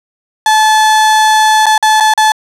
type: tone with dropouts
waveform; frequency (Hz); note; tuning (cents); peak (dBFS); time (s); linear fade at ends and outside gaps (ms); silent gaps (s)
35% pulse; 866; A5; -28; -4; 0.46-2.32; 2; 1.658-1.665 / 1.779-1.826 / 2.001-2.006 / 2.138-2.176
effects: low-pass 10000 Hz 12 dB/octave